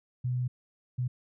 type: tone bursts at uneven times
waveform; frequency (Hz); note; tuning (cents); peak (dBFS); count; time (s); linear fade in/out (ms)
sine; 125; B2; +21; -27; 2; 0.24-0.48 / 0.98-1.08; 10
effects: none

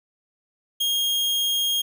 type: tone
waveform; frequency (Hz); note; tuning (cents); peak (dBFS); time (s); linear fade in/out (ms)
40% pulse; 3247; G#7; -40; -20; 0.8-1.82; 10
effects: none

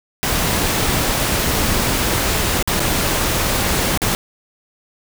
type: noise with dropouts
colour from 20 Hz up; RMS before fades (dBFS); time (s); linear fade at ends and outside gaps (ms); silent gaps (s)
pink; -18; 0.23-4.15; 0; 2.626-2.675 / 2.795-2.802 / 3.975-4.018
effects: none

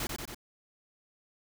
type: noise with echo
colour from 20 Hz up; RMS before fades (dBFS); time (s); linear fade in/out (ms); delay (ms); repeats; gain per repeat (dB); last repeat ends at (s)
pink; -34; 0-0.07; 2; 92; 3; -3; 0.346
effects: none

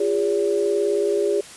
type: tone cluster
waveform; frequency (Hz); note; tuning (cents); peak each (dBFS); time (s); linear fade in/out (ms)
sine; 348 / 406.7 / 571; F4 / G#4 / D5; -6 / -36 / -49; -26 / -19 / -26; 0-1.41; 5
effects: white hiss -41 dBFS RMS until 1.56 s + resampled to 24000 Hz

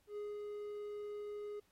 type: tone with ADSR envelope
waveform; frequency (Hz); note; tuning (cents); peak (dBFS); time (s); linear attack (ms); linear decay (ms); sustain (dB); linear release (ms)
triangle; 415.3; G#4; 0; -38; 0.07-1.6; 100; 200; -2; 8
effects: pink hiss -75 dBFS RMS until 1.71 s + AAC 48 kbps

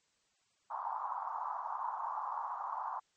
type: band-pass noise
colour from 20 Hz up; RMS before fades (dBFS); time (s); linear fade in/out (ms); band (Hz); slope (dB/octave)
pink; -39; 0.7-3; 10; 850 to 1100; 48
effects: white hiss -75 dBFS RMS until 3.16 s + MP3 32 kbps

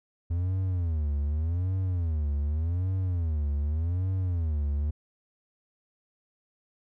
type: tone with vibrato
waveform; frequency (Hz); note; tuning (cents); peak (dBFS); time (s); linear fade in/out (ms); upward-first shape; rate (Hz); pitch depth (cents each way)
triangle; 82.41; E2; 0; -23; 0.3-4.91; 10; sine; 0.85; 240
effects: none

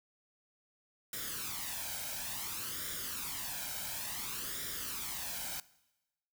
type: noise with flanger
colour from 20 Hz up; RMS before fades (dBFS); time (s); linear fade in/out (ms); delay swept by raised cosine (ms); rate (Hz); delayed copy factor
white; -40; 1.13-5.6; 2; 0.56 to 1.31; 0.57; +0.65
effects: noise-tail reverb RT60 1.0 s tail -20 dB re dry

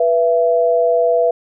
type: tone pair together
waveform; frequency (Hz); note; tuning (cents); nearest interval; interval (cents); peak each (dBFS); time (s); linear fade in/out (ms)
sine; 490 / 669.8; B4 / E5; -14 / +27; perfect fourth; 541; -14; 0-1.31; 5
effects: none

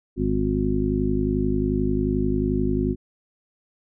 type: harmonic tone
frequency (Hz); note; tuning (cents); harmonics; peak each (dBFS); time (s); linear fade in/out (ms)
51.3; G#1; -21; 1 / 2 / 3 / 4 / 5 / 7; -27 / -29 / -30 / -27 / -25 / -26; 0.16-2.96; 50
effects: none

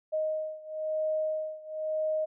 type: beating tone pair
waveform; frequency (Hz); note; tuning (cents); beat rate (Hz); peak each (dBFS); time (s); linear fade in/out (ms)
sine; 623 / 624; D#5 / D#5; +2 / +5; 1; -31 / -33; 0.12-2.26; 20
effects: none

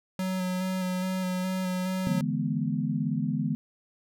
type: tone with vibrato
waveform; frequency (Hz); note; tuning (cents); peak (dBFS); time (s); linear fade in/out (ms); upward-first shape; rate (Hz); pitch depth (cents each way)
square; 185; F#3; 0; -28; 0.19-2.21; 2; square; 2.4; 16
type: chord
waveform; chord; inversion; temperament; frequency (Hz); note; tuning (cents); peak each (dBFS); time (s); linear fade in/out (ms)
sine; E dominant seventh; third; equal with one note detuned; 146.83 / 164.81 / 210.8 / 246.9; D3 / E3 / G#3 / B3; 0 / 0 / +26 / 0; -31; 2.07-3.55; 0
effects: none

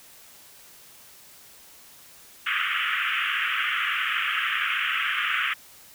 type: band-pass noise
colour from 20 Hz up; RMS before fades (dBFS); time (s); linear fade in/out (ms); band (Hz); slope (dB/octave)
pink; -26; 2.46-5.54; 10; 1200 to 3200; 96
effects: white hiss -50 dBFS RMS until 5.94 s

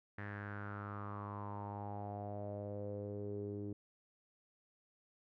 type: tone with low-pass filter sweep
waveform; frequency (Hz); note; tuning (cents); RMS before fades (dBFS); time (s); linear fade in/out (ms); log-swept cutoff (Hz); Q
sawtooth; 102.3; G#2; -26; -44; 0.18-3.73; 5; 1800 to 350; 6
effects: none

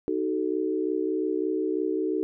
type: chord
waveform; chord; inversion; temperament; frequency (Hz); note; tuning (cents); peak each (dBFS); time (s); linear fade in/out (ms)
sine; D# diminished; none; equal with one note detuned; 311.1 / 376.7 / 440; D#4 / F#4 / A4; 0 / +31 / 0; -28 / -28 / -30; 0.08-2.23; 0
effects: none

